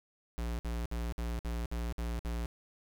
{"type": "tone bursts", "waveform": "square", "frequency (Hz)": 58.27, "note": "A#1", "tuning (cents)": 0, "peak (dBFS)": -34, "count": 8, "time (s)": [0.38, 2.459], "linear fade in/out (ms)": 0, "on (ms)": 210, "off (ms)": 57, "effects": []}